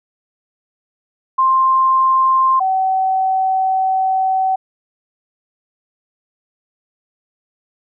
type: tone pair in turn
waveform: sine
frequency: 1052 / 759.8 Hz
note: C6 / F#5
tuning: +9 / +46 cents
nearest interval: tritone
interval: 563 cents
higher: first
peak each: -10 / -13 dBFS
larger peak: first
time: 1.38-2.6 / 2.6-4.56 s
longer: second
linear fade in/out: 10 ms
effects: none